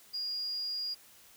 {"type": "tone", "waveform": "sine", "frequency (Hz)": 4845, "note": "D#8", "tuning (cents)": -47, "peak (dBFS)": -33, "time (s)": [0.13, 0.95], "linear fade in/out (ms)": 20, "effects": ["white hiss -58 dBFS RMS until 1.36 s"]}